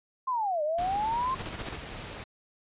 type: linear two-way sweep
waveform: sine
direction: down then up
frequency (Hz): 1067 to 587.3 to 1067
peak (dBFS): -26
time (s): 0.27-1.35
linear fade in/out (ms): 10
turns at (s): 0.63
type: noise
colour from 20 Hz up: pink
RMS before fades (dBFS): -40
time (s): 0.78-2.24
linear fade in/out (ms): 5
type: noise bursts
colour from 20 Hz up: pink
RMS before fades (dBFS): -37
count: 6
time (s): 1.39-1.756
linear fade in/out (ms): 0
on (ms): 31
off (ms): 36
effects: resampled to 8000 Hz